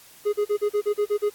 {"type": "tone bursts", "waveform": "triangle", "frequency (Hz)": 415.3, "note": "G#4", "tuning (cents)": 0, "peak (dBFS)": -17, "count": 9, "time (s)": [0.25, 1.3], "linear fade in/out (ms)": 20, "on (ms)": 82, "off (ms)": 39, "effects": ["white hiss -50 dBFS RMS until 1.34 s", "AAC 64 kbps"]}